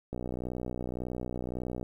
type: click train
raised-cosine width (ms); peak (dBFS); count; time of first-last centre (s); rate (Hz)
2; -22; 106; 0.13-1.829; 61.8
effects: 10-bit